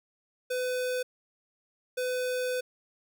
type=tone bursts at uneven times; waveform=square; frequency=503 Hz; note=B4; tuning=32 cents sharp; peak=-29 dBFS; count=2; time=0.5-1.03 / 1.97-2.61 s; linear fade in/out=10 ms; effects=none